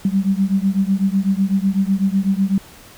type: beating tone pair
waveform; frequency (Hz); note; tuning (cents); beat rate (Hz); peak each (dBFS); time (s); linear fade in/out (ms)
sine; 191 / 199; G3 / G3; -45 / +26; 8; -17 / -18; 0.05-2.58; 2
effects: pink hiss -43 dBFS RMS until 2.97 s